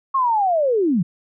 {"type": "linear sweep", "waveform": "sine", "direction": "down", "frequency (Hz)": [1100, 153.7], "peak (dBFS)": -15, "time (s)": [0.14, 1.03], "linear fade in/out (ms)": 10, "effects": []}